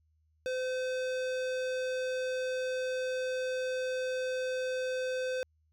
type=tone with hard clipping; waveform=sine; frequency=512 Hz; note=C5; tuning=38 cents flat; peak=-33 dBFS; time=0.46-5.43 s; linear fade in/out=0 ms; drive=18 dB; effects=added 78 Hz sine -68 dBFS peak until 5.72 s